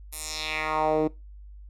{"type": "tone with band-pass filter sweep", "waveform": "10% pulse", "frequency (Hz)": 155.56, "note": "D#3", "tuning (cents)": 0, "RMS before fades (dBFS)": -27, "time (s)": [0.12, 1.08], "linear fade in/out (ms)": 10, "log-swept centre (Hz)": [12000, 330], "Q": 2.2, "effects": ["noise-tail reverb RT60 0.2 s tail -19 dB re dry", "added 50 Hz sine -42 dBFS peak until 1.69 s"]}